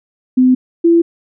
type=tone pair in turn; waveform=sine; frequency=255 / 337.1 Hz; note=C4 / E4; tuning=-44 / +39 cents; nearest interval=perfect fourth; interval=483 cents; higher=second; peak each=-6 dBFS; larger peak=neither; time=0.37-0.55 / 0.84-1.02 s; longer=neither; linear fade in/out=10 ms; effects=none